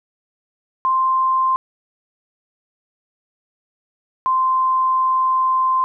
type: tone pair in turn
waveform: sine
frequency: 1046.5 / 1040.8 Hz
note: C6 / C6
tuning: 0 / -9 cents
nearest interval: unison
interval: 9 cents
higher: first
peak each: -14 / -14 dBFS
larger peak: neither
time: 0.85-1.56 / 4.26-5.84 s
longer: second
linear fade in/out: 0 ms
effects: none